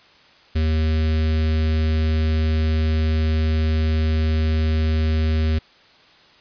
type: tone with notch filter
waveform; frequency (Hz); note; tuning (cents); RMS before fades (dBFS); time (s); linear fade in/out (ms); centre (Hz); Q
square; 78.6; D#2; +18; -19; 0.55-5.59; 10; 890; 0.71
effects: white hiss -51 dBFS RMS until 6.4 s + resampled to 11025 Hz